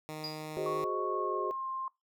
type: tone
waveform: 10% pulse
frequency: 154.8 Hz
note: D#3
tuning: 9 cents flat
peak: -31 dBFS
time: 0.09-0.84 s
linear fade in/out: 0 ms
type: tone with exponential decay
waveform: triangle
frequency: 4878 Hz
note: D#8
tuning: 35 cents flat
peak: -33 dBFS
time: 0.24-0.51 s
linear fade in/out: 1 ms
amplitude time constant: 57 ms
type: chord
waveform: sine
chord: Ab dominant seventh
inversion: third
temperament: equal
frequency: 370 / 415.3 / 523.3 / 622.3 Hz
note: Gb4 / Ab4 / C5 / Eb5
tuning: 0 / 0 / 0 / 0 cents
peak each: -35 / -37 / -41 / -40 dBFS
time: 0.57-1.51 s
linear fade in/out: 0 ms
type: tone with pitch glide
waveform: sine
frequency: 1108.7 to 1056.2 Hz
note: C#6 to C6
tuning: 0 to +16 cents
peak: -34 dBFS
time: 0.66-1.88 s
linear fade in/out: 2 ms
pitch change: -84 cents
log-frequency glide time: 1.03-1.68 s
effects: noise-tail reverb RT60 0.2 s tail -22 dB re dry